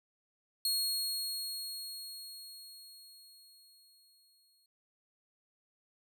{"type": "tone with exponential decay", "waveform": "sawtooth", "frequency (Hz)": 4300, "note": "C8", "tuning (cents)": 47, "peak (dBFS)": -26, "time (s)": [0.65, 4.66], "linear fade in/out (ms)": 2, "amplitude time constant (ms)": 870, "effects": []}